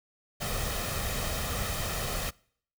pink noise with comb filter, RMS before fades -32 dBFS, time 0.4-2.31 s, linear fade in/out 20 ms, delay 1.6 ms, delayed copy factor +0.55, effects noise-tail reverb RT60 0.6 s tail -25 dB re dry

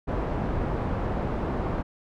pink low-pass noise, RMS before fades -28 dBFS, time 0.07-1.83 s, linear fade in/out 20 ms, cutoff 940 Hz, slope 12 dB/octave, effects none

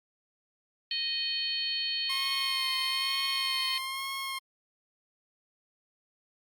harmonic tone, 622.3 Hz, D#5, in tune, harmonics 3 / 4 / 5 / 6 / 7, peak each -43 / -39 / -33 / -43 / -32 dBFS, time 0.91-3.78 s, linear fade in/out 2 ms
15% pulse tone with vibrato, 1067 Hz, C6, 34 cents sharp, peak -27 dBFS, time 2.09-4.39 s, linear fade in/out 10 ms, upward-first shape sine, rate 1.1 Hz, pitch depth 29 cents each way
effects Opus 48 kbps

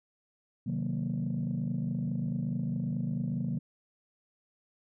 sine chord, C half-diminished seventh, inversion none, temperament equal, 130.81 / 155.56 / 185 / 233.1 Hz, C3 / Eb3 / Gb3 / Bb3, 0 / 0 / 0 / 0 cents, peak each -34 dBFS, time 0.66-3.59 s, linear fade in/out 10 ms, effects tanh soft clip ceiling -24 dBFS

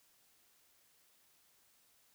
silence, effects white hiss -70 dBFS RMS until 2.14 s

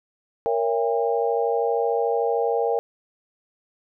sine chord, A# diminished seventh, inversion none, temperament just, 466.2 / 559.4 / 671.3 / 805.5 Hz, A#4 / C#5 / E5 / G5, 0 / +16 / +31 / +47 cents, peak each -22 / -28 / -28 / -26 dBFS, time 0.46-2.79 s, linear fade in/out 0 ms, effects none

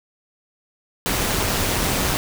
pink noise with amplitude modulation, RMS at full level -19 dBFS, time 1.06-2.17 s, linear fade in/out 0 ms, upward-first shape sine, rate 203 Hz, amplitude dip 55%, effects none

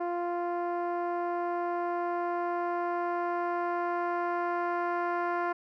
10% pulse tone with low-pass filter sweep, 348.4 Hz, F4, 4 cents flat, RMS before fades -31 dBFS, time 0-5.53 s, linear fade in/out 10 ms, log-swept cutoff 730 to 1200 Hz, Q 1.1, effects none

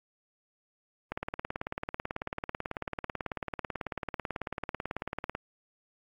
click train, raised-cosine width 0.5 ms, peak -18 dBFS, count 78, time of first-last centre 1.12-5.351 s, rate 18.2 Hz, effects AAC 64 kbps

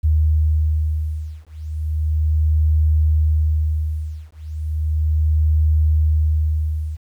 sine beating tone pair, 77.2 / 77.55 Hz, D#2 / D#2, -13 / -5 cents, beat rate 0.35 Hz, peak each -18 dBFS, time 0.03-6.97 s, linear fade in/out 20 ms, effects 9-bit

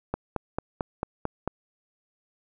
click train, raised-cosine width 1 ms, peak -13 dBFS, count 7, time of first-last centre 0.14-1.476 s, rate 4.49 Hz, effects none

